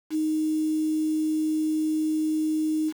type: tone with quantisation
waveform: sine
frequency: 311.1 Hz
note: D#4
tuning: in tune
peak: -22 dBFS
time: 0.1-2.93 s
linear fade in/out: 50 ms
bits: 7
effects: none